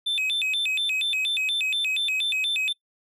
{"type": "tone with vibrato", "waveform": "triangle", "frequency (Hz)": 3000, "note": "F#7", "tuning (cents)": 23, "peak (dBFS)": -21, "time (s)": [0.06, 2.73], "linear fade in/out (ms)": 10, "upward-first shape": "square", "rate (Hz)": 4.2, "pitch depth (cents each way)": 290, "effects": ["noise-tail reverb RT60 0.1 s tail -22 dB re dry"]}